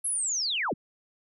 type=linear sweep; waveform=sine; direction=down; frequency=11220 to 70.3 Hz; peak=-26 dBFS; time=0.04-0.74 s; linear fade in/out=10 ms; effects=none